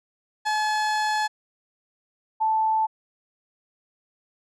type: tone pair in turn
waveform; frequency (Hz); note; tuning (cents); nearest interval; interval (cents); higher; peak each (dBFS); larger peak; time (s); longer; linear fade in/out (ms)
30% pulse / sine; 855 / 878; A5 / A5; -50 / -4; unison; 46; second; -19; neither; 0.45-1.28 / 2.4-2.87; first; 20
effects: low-pass 7000 Hz 12 dB/octave